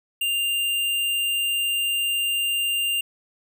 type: tone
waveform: square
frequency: 2794 Hz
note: F7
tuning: in tune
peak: -22 dBFS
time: 0.21-3.01 s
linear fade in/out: 5 ms
effects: none